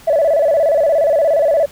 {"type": "tone with vibrato", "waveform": "sine", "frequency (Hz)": 613, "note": "D#5", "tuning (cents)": -26, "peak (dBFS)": -9, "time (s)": [0.07, 1.66], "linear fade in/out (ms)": 10, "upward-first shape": "square", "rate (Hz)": 17, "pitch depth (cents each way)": 120, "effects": ["tanh soft clip ceiling -6 dBFS", "pink hiss -42 dBFS RMS until 1.71 s"]}